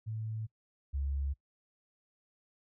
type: tone pair in turn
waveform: sine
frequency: 110 / 69.43 Hz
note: A2 / C#2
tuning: 0 / +3 cents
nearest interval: minor sixth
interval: 797 cents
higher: first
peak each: -35 / -31 dBFS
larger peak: second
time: 0.06-0.47 / 0.93-1.34 s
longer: neither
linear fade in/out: 20 ms
effects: noise-tail reverb RT60 0.1 s tail -23 dB re dry